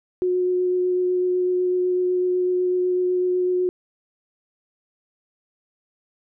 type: tone with vibrato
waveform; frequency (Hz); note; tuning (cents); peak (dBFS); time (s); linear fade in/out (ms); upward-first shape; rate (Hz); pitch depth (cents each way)
sine; 363.1; F#4; -33; -18; 0.22-3.69; 0; sine; 8; 9
effects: none